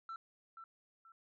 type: tone with echo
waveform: sine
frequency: 1337 Hz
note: E6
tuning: 24 cents sharp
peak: -40 dBFS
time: 0.09-0.16 s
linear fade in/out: 2 ms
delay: 480 ms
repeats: 2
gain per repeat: -9 dB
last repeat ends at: 1.12 s
effects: tanh soft clip ceiling -41 dBFS